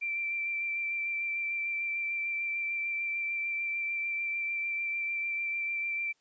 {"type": "tone with vibrato", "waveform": "sine", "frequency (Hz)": 2349, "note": "D7", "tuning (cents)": 0, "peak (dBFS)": -30, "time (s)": [0.01, 6.13], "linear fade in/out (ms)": 20, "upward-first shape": "sine", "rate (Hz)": 6.7, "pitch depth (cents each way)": 15, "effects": ["white hiss -72 dBFS RMS until 6.2 s", "resampled to 16000 Hz"]}